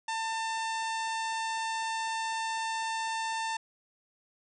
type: harmonic tone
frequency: 896 Hz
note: A5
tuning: 31 cents sharp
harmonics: 1 / 2 / 3 / 4 / 5 / 6 / 7 / 8 / 9 / 10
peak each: -32 / -38 / -42 / -44 / -46 / -48 / -49 / -50 / -51 / -52 dBFS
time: 0.08-3.57 s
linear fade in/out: 5 ms
effects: none